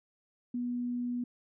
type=tone; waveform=sine; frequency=243.9 Hz; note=B3; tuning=21 cents flat; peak=-31 dBFS; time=0.54-1.24 s; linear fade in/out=5 ms; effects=none